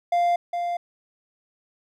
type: tone pair in turn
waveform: triangle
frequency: 697 / 697 Hz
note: F5 / F5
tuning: -4 / -4 cents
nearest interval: unison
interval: 0 cents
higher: neither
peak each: -16 / -22 dBFS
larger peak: first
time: 0.12-0.36 / 0.53-0.77 s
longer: neither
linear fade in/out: 5 ms
effects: none

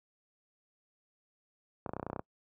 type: clicks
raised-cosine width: 1 ms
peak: -22 dBFS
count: 11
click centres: 1.862 / 1.893 / 1.935 / 1.966 / 1.997 / 2.029 / 2.066 / 2.1 / 2.131 / 2.162 / 2.194 s
effects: noise-tail reverb RT60 0.1 s tail -26 dB re dry + high-pass 80 Hz 12 dB/octave

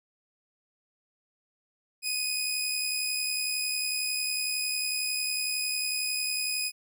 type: tone pair together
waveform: 20% pulse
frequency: 2489 / 5049 Hz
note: D#7 / D#8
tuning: 0 / +25 cents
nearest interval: octave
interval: 1225 cents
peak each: -26 dBFS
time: 2.02-6.72 s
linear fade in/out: 50 ms
effects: none

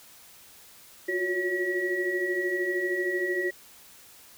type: tone cluster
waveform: sine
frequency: 352.3 / 365.3 / 562 / 1923 Hz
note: F4 / F#4 / C#5 / B6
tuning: +15 / -22 / +24 / -47 cents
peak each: -34 / -29 / -37 / -29 dBFS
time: 1.08-3.51 s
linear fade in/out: 10 ms
effects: white hiss -52 dBFS RMS until 4.37 s

